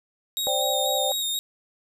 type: tone with vibrato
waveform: sawtooth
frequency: 3729 Hz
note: A#7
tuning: in tune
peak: -22 dBFS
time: 0.37-1.39 s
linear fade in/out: 0 ms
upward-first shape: square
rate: 4.1 Hz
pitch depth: 25 cents each way
type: chord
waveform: sine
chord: C suspended second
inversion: none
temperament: equal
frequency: 523.3 / 587.3 / 784 Hz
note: C5 / D5 / G5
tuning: 0 / 0 / 0 cents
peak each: -28 dBFS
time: 0.47-1.12 s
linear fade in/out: 0 ms
effects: none